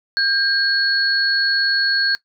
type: tone pair together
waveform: sine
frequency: 1600 / 4361 Hz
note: G6 / C#8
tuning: +35 / -29 cents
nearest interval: octave + perfect fourth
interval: 1736 cents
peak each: -18 / -18 dBFS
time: 0.17-2.15 s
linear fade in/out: 0 ms
effects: noise-tail reverb RT60 0.1 s tail -19 dB re dry